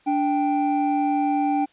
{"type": "tone pair together", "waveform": "triangle", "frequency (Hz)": [291.5, 784], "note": ["D4", "G5"], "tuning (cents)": [-13, 0], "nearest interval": "octave + perfect fourth", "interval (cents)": 1713, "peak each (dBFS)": -20, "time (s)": [0.06, 1.66], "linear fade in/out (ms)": 20, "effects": ["white hiss -58 dBFS RMS until 1.72 s", "resampled to 8000 Hz"]}